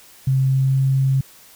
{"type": "tone with pitch glide", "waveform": "sine", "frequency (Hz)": [133, 134.23], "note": ["C3", "C3"], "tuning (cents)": [29, 45], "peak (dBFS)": -14, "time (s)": [0.27, 1.21], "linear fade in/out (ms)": 5, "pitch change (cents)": 16, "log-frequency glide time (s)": [0.42, 0.85], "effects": ["white hiss -47 dBFS RMS until 1.55 s"]}